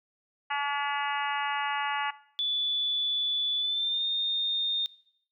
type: harmonic tone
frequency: 285.7 Hz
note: D4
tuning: 48 cents flat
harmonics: 3 / 4 / 5 / 6 / 7 / 8 / 9 / 10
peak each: -31 / -35 / -36 / -36 / -36 / -43 / -42 / -39 dBFS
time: 0.5-2.11 s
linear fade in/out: 10 ms
type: tone with pitch glide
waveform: sine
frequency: 3463 to 3652 Hz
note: A7 to A#7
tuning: -28 to -36 cents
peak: -26 dBFS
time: 2.39-4.86 s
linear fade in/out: 0 ms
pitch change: +92 cents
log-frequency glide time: 3.58-4.04 s
effects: noise-tail reverb RT60 0.7 s tail -20 dB re dry